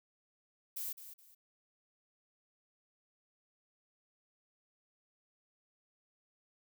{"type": "noise with echo", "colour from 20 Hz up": "violet", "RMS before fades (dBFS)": -40, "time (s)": [0.76, 0.93], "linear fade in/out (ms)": 10, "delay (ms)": 210, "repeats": 2, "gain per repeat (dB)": -11, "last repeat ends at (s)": 1.35, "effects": []}